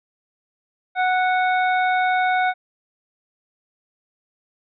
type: harmonic tone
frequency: 738 Hz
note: F#5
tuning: 5 cents flat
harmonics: 1 / 2 / 3 / 5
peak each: -18 / -23 / -27 / -36 dBFS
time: 0.95-2.54 s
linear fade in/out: 50 ms
effects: none